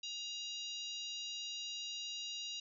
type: harmonic tone with a mistuned harmonic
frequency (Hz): 957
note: A#5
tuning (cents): +45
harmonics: 3 / 4 / 5 / 6 / 7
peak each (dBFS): -45 / -45 / -49 / -52 / -53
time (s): 0.03-2.6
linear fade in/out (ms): 5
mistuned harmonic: 3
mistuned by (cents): -34
effects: none